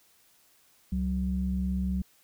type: tone pair together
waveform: sine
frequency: 67.8 / 186.95 Hz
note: C#2 / F#3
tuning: -38 / +18 cents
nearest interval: octave + tritone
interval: 1756 cents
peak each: -29 / -28 dBFS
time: 0.92-2.02 s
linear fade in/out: 5 ms
effects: tanh soft clip ceiling -18 dBFS + white hiss -63 dBFS RMS until 2.23 s